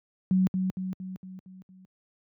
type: tone with echo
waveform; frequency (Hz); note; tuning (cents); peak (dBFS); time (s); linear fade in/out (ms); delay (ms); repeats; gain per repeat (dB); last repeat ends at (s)
sine; 186.8; F#3; +17; -19; 0.31-0.47; 0; 230; 6; -5; 1.85
effects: high-pass 100 Hz 12 dB/octave